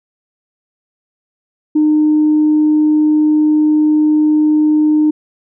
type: tone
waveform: sine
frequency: 304.9 Hz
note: D#4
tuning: 35 cents flat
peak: -7 dBFS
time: 1.75-5.11 s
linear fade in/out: 10 ms
effects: tanh soft clip ceiling -4 dBFS